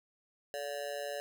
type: tone with amplitude modulation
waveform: square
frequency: 574 Hz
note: D5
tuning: 40 cents flat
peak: -33 dBFS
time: 0.54-1.2 s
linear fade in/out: 0 ms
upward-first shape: sine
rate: 140 Hz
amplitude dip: 100%
effects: none